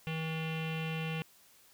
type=tone with low-pass filter; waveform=square; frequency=160.2 Hz; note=E3; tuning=49 cents flat; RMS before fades=-36 dBFS; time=0.07-1.22 s; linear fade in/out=0 ms; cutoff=2800 Hz; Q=6.1; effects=white hiss -62 dBFS RMS until 1.73 s